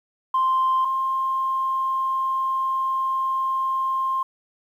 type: tone pair in turn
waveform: sine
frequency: 1046.5 / 1058 Hz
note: C6 / C6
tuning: 0 / +19 cents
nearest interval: unison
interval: 19 cents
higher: second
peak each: -16 / -20 dBFS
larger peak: first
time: 0.34-0.85 / 0.85-4.23 s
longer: second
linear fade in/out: 5 ms
effects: tanh soft clip ceiling -14 dBFS + 9-bit